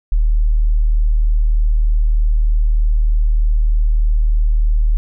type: tone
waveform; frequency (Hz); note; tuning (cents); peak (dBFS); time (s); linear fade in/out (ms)
sine; 38.37; D#1; -23; -10; 0.12-4.97; 0
effects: none